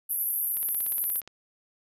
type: band-pass noise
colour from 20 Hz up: white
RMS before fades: -29 dBFS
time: 0.09-1.21 s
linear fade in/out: 20 ms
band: 11000 to 13000 Hz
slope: 96 dB/octave
type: click train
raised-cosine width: 0.2 ms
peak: -27 dBFS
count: 13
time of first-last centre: 0.57-1.276 s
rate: 17 Hz
effects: none